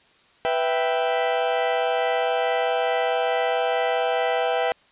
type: chord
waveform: 40% pulse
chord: E minor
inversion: second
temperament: equal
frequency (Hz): 493.9 / 659.3 / 784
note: B4 / E5 / G5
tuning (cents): 0 / 0 / 0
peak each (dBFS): -24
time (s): 0.45-4.72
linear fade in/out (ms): 0
effects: white hiss -57 dBFS RMS until 4.91 s + resampled to 8000 Hz

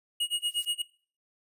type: tone with tremolo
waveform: square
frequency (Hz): 2881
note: F#7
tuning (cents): -47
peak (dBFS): -25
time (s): 0.2-0.82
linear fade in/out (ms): 5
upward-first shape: sine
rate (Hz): 8.4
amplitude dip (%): 100
type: noise with exponential growth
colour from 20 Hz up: violet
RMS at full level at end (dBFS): -40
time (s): 0.29-0.65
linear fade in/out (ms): 2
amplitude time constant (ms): 78
effects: noise-tail reverb RT60 0.4 s tail -19 dB re dry + resampled to 32000 Hz

